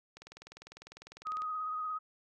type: click train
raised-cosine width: 0.2 ms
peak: -32 dBFS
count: 26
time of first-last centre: 0.17-1.42 s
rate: 20 Hz
type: tone with vibrato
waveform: sine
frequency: 1254 Hz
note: D#6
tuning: 13 cents sharp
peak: -34 dBFS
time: 1.25-1.99 s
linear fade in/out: 20 ms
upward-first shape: triangle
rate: 17 Hz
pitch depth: 30 cents each way
effects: none